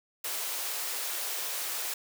white high-pass noise, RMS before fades -34 dBFS, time 0.24-1.94 s, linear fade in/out 5 ms, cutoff 400 Hz, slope 24 dB/octave, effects none

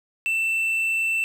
triangle tone with quantisation, 2671 Hz, E7, 22 cents sharp, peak -19 dBFS, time 0.26-1.24 s, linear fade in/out 0 ms, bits 8, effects none

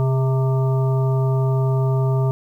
harmonic tone with a mistuned harmonic, 130.81 Hz, C3, in tune, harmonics 1 / 3 / 5 / 7 / 9, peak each -16 / -26 / -30 / -33 / -35 dBFS, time 0-2.31 s, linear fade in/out 0 ms, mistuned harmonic 3, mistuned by +51 cents, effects 9-bit

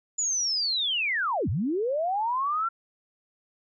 sine linear two-way sweep, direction down then up, 7040 to 77.78 to 1380 Hz, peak -24 dBFS, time 0.18-2.69 s, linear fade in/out 10 ms, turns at 1.49 s, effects none

